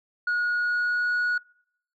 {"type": "tone with pitch glide", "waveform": "sine", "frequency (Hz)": [1448, 1458.1], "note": ["F#6", "F#6"], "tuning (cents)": [-38, -26], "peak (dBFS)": -20, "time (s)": [0.27, 1.38], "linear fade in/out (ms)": 5, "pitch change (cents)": 12, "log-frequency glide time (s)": [0.56, 1.12], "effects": ["noise-tail reverb RT60 0.7 s tail -26 dB re dry", "tanh soft clip ceiling -21 dBFS"]}